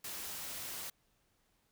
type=noise; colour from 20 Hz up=white; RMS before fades=-43 dBFS; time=0.04-0.9 s; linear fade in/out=5 ms; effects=pink hiss -75 dBFS RMS until 1.71 s